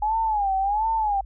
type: tone with vibrato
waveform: sine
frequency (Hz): 830.6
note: G#5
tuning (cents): 0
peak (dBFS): -20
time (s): 0.02-1.21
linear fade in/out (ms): 5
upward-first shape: sine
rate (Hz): 1.4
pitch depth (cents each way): 140
effects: added 50 Hz sine -37 dBFS peak until 1.25 s